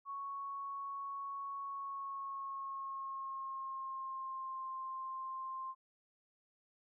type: tone with pitch glide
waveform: sine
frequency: 1108.7 to 1052.5 Hz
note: C#6 to C6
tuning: 0 to +10 cents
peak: -40 dBFS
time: 0.05-5.75 s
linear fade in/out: 50 ms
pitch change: -90 cents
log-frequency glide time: 1.63-4.68 s
effects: none